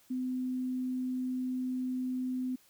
sine tone, 254.8 Hz, C4, 46 cents flat, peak -31 dBFS, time 0.1-2.56 s, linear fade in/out 10 ms, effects white hiss -64 dBFS RMS until 2.69 s

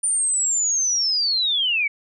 sine linear sweep, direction down, 9230 to 2200 Hz, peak -18 dBFS, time 0.03-1.88 s, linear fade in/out 10 ms, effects none

